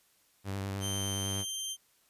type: tone with vibrato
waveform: sawtooth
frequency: 98 Hz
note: G2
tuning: in tune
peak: -30 dBFS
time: 0.44-1.45 s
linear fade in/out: 50 ms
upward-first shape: sine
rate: 9.8 Hz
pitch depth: 25 cents each way
type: tone with pitch glide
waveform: 20% pulse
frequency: 3125 to 3145 Hz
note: G7 to G7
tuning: -6 to +5 cents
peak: -29 dBFS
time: 0.8-1.77 s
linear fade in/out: 50 ms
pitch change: +11 cents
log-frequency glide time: 1.21-1.28 s
effects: white hiss -68 dBFS RMS until 2.09 s + resampled to 32000 Hz